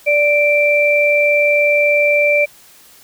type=tone pair together; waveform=sine; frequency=585.6 / 2349 Hz; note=D5 / D7; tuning=-5 / 0 cents; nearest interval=2 octaves; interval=2405 cents; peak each=-13 dBFS; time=0.06-2.46 s; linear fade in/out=20 ms; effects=white hiss -45 dBFS RMS until 3.03 s